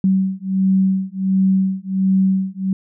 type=beating tone pair; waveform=sine; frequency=190 / 191.4 Hz; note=F#3 / G3; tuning=+46 / -41 cents; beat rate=1.4 Hz; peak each=-17 dBFS; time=0.04-2.73 s; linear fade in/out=2 ms; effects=none